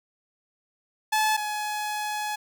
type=tone pair in turn; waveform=sawtooth; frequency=862 / 843.8 Hz; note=A5 / G#5; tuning=-36 / +27 cents; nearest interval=unison; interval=37 cents; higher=first; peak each=-17 / -24 dBFS; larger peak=first; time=1.12-1.37 / 1.37-2.36 s; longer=second; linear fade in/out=10 ms; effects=none